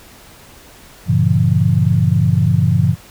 sine chord, G diminished seventh, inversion none, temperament just, 98 / 117.6 / 141.12 / 169.34 Hz, G2 / Bb2 / Db3 / Fb3, 0 / +16 / +31 / +47 cents, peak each -16 dBFS, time 1.06-2.96 s, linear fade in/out 50 ms, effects pink hiss -42 dBFS RMS until 3.1 s

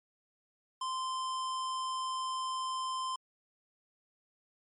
square tone, 1039 Hz, C6, 12 cents flat, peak -34 dBFS, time 0.81-3.16 s, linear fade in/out 5 ms, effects MP3 48 kbps

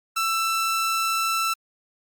sawtooth tone, 1331 Hz, E6, 16 cents sharp, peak -18 dBFS, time 0.16-1.54 s, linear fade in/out 10 ms, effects Opus 48 kbps

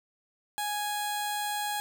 15% pulse tone with notch filter, 830.6 Hz, G#5, in tune, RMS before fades -32 dBFS, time 0.58-1.8 s, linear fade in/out 0 ms, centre 2200 Hz, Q 1.1, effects 10-bit

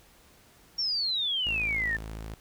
sine exponential sweep, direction down, 5588 to 1760 Hz, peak -26 dBFS, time 0.78-1.97 s, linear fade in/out 10 ms
sawtooth tone, 54.2 Hz, A1, 25 cents flat, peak -33 dBFS, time 1.46-2.34 s, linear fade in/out 0 ms
effects pink hiss -58 dBFS RMS until 2.4 s

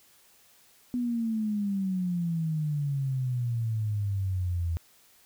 sine exponential sweep, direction down, 248.5 to 82.41 Hz, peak -26 dBFS, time 0.94-4.77 s, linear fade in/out 0 ms, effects white hiss -60 dBFS RMS until 5.25 s

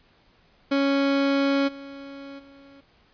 30% pulse tone with level steps, 277.2 Hz, C#4, in tune, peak -17 / -35 / -45 dBFS, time 0.71-2.81 s, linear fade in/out 10 ms, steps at 1.67 / 2.38 s, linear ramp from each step 20 ms, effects pink hiss -60 dBFS RMS until 3.13 s + resampled to 11025 Hz

